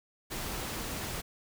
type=noise; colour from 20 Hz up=pink; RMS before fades=-37 dBFS; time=0.3-1.22 s; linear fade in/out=20 ms; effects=none